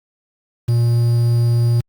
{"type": "tone with quantisation", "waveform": "triangle", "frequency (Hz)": 118.3, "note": "A#2", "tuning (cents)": 26, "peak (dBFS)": -10, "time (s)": [0.68, 1.81], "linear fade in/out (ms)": 10, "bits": 6, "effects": ["Opus 48 kbps"]}